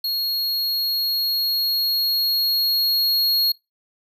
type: tone with level ramp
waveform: square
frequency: 4300 Hz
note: C8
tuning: 47 cents sharp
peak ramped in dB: -22 to -17 dBFS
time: 0.04-3.52 s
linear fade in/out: 5 ms
effects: noise-tail reverb RT60 0.2 s tail -21 dB re dry